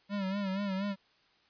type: tone with vibrato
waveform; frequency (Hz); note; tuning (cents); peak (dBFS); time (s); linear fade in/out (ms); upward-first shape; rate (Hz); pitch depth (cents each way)
square; 196; G3; 0; -32; 0.09-0.96; 50; sine; 4.2; 74
effects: white hiss -67 dBFS RMS until 1.49 s + resampled to 11025 Hz